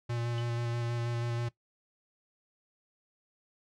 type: tone with vibrato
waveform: square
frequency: 118.4 Hz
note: A#2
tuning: 27 cents sharp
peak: -32 dBFS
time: 0.09-1.49 s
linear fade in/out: 10 ms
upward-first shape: square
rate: 6.2 Hz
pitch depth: 12 cents each way
type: tone with exponential decay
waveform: sine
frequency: 2997 Hz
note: F#7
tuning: 22 cents sharp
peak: -39 dBFS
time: 0.38-0.48 s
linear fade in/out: 1 ms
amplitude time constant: 21 ms
effects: noise-tail reverb RT60 0.1 s tail -17 dB re dry + low-pass 6000 Hz 12 dB/octave